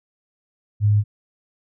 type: tone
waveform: sine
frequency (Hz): 104.2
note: G#2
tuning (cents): +6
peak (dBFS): -13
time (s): 0.8-1.04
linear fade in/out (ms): 50
effects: none